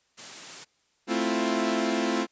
white high-pass noise, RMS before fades -41 dBFS, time 0.17-0.65 s, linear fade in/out 20 ms, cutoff 120 Hz, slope 48 dB/octave
sawtooth chord, F major seventh, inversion first, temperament equal, 220 / 261.6 / 329.6 / 349.2 Hz, A3 / C4 / E4 / F4, 0 / 0 / 0 / 0 cents, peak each -26 dBFS, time 1.07-2.27 s, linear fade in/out 50 ms
effects white hiss -69 dBFS RMS until 2.31 s + resampled to 16000 Hz

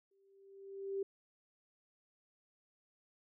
sine tone with exponential growth, 392 Hz, G4, in tune, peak -33 dBFS, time 0.11-1.03 s, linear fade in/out 5 ms, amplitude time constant 200 ms, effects none

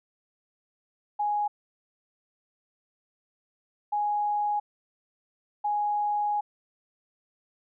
sine tone bursts at uneven times, 830.6 Hz, G#5, in tune, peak -24 dBFS, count 3, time 1.19-1.48 / 3.92-4.6 / 5.64-6.41 s, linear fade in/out 10 ms, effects none

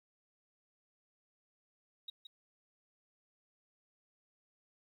sine tone with echo, 3798 Hz, A#7, 32 cents sharp, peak -40 dBFS, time 2.08-2.1 s, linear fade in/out 5 ms, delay 170 ms, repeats 1, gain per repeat -8 dB, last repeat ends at 2.27 s, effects tanh soft clip ceiling -36 dBFS + 12-bit

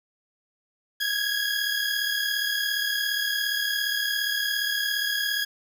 20% pulse tone pair together, 1635 / 1672.3 Hz, G#6 / G#6, -28 / +12 cents, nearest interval unison, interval 40 cents, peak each -23 / -22 dBFS, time 1-5.45 s, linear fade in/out 10 ms, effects 9-bit

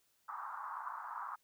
white band-pass noise, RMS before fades -44 dBFS, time 0.28-1.36 s, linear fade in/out 10 ms, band 880 to 1300 Hz, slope 48 dB/octave, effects white hiss -75 dBFS RMS until 1.43 s

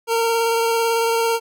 25% pulse tone with vibrato, 459.1 Hz, A#4, 26 cents flat, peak -13 dBFS, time 0.07-1.4 s, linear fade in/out 50 ms, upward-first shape sine, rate 18 Hz, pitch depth 15 cents each way, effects none

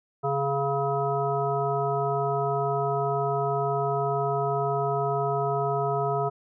harmonic tone with a mistuned harmonic, 139 Hz, C#3, 5 cents sharp, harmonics 1 / 3 / 5 / 7 / 9, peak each -30 / -28 / -28 / -33 / -32 dBFS, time 0.23-6.3 s, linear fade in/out 20 ms, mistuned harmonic 9, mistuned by +34 cents, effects none

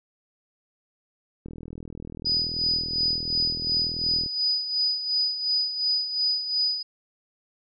click train, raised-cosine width 3 ms, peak -25 dBFS, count 115, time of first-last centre 1.46-4.261 s, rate 40.7 Hz
sine tone with tremolo, 4965 Hz, D#8, 5 cents flat, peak -20 dBFS, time 2.25-6.83 s, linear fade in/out 10 ms, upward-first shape sine, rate 2.8 Hz, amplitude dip 65%
effects none

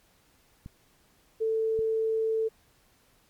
clicks, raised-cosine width 5 ms, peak -29 dBFS, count 2, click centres 0.661 / 1.791 s
sine tone, 444 Hz, A4, 16 cents sharp, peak -24 dBFS, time 1.4-2.49 s, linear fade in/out 20 ms
effects pink hiss -64 dBFS RMS until 3.29 s + MP3 96 kbps

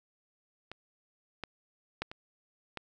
clicks, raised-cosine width 0.3 ms, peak -26 / -21 / -17 / -27 / -22 dBFS, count 5, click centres 0.716 / 1.437 / 2.02 / 2.115 / 2.773 s, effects none

